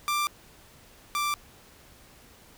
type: tone pair in turn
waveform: sawtooth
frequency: 1182 / 1175.9 Hz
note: D6 / D6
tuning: +11 / +2 cents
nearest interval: unison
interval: 9 cents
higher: first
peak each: -21 / -22 dBFS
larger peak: first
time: 0.08-0.27 / 1.15-1.34 s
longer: neither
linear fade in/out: 0 ms
effects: pink hiss -54 dBFS RMS until 2.57 s